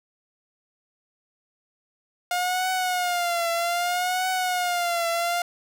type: tone with vibrato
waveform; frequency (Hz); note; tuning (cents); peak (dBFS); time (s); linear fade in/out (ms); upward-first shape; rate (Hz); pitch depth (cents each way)
sawtooth; 710; F5; +28; -19; 2.31-5.42; 2; triangle; 0.63; 92
effects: none